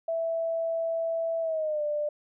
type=tone with pitch glide; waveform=sine; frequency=659.3 to 594.2 Hz; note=E5 to D5; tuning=0 to +20 cents; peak=-26 dBFS; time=0.08-2.09 s; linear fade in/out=5 ms; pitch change=-180 cents; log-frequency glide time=1.41-1.83 s; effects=none